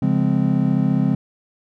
triangle chord, Db major seventh, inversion none, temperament just, 138.59 / 173.24 / 207.9 / 259.9 Hz, Db3 / F3 / Ab3 / C4, 0 / -14 / +2 / -11 cents, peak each -19 dBFS, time 0.02-1.15 s, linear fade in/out 5 ms, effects none

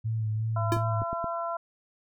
sine tone with vibrato, 110 Hz, A2, in tune, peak -26 dBFS, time 0.04-1.04 s, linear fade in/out 20 ms, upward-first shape sine, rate 2.8 Hz, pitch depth 34 cents each way
harmonic tone, 337.8 Hz, E4, 42 cents sharp, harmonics 2 / 3 / 4, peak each -32 / -34 / -35 dBFS, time 0.56-1.57 s, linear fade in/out 5 ms
square tone with exponential decay, 339.8 Hz, F4, 47 cents flat, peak -22 dBFS, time 0.72-0.84 s, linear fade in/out 0 ms, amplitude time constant 26 ms
clicks, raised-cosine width 3 ms, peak -23 dBFS, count 4, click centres 0.767 / 1.019 / 1.13 / 1.243 s
effects none

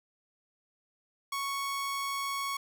sawtooth tone, 1108.7 Hz, C#6, in tune, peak -28 dBFS, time 1.32-2.57 s, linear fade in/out 5 ms, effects none

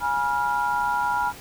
sine chord, F diminished, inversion first, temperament equal with one note detuned, 830.6 / 969.7 / 1396.9 Hz, Ab5 / Cb6 / F6, 0 / -32 / 0 cents, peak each -26 / -24 / -27 dBFS, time 0-1.33 s, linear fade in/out 50 ms, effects pink hiss -42 dBFS RMS until 1.4 s

